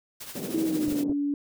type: noise with tremolo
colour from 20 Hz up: white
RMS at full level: -38 dBFS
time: 0.2-1.04 s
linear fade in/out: 10 ms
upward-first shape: triangle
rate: 13 Hz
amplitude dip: 60%
type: band-pass noise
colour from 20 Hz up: pink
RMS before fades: -34 dBFS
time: 0.35-1.13 s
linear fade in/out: 5 ms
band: 180 to 480 Hz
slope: 24 dB/octave
type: tone with pitch glide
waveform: sine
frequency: 321.8 to 286.7 Hz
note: E4 to D4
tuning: -42 to -42 cents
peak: -24 dBFS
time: 0.54-1.34 s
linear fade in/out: 2 ms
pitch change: -200 cents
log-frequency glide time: 0.65-1.03 s
type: clicks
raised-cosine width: 3 ms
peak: -24 dBFS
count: 3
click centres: 0.881 / 0.925 / 1.097 s
effects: none